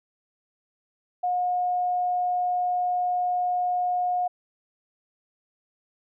sine tone, 720 Hz, F#5, 47 cents flat, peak -22 dBFS, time 1.23-4.28 s, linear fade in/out 10 ms, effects none

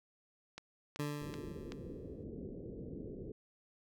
click train, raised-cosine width 0.2 ms, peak -28 dBFS, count 4, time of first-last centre 0.58-1.721 s, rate 2.63 Hz
20% pulse tone with exponential decay, 146.83 Hz, D3, in tune, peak -30 dBFS, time 0.99-2.24 s, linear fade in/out 5 ms, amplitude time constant 270 ms
white low-pass noise, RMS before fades -46 dBFS, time 1.21-3.32 s, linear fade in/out 5 ms, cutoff 470 Hz, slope 48 dB/octave
effects none

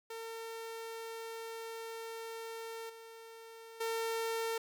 sawtooth tone with level steps, 453.6 Hz, A#4, 47 cents flat, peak -38 / -46 / -30 dBFS, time 0.1-4.58 s, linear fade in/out 5 ms, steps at 2.89 / 3.8 s, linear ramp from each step 10 ms, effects 12-bit

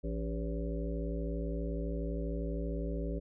harmonic tone with a mistuned harmonic, 56.5 Hz, A1, 47 cents sharp, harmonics 1 / 3 / 5 / 7 / 9 / 10, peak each -35 / -40 / -42 / -43 / -45 / -45 dBFS, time 0.03-3.2 s, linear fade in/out 20 ms, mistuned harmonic 9, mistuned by -55 cents, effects none

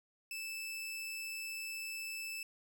sawtooth tone, 2632 Hz, E7, 3 cents flat, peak -37 dBFS, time 0.31-2.43 s, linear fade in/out 2 ms, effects none

